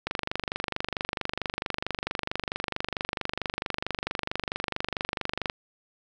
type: click train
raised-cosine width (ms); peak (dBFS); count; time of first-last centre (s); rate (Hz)
0.3; -12; 134; 0.07-5.499; 24.5
effects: none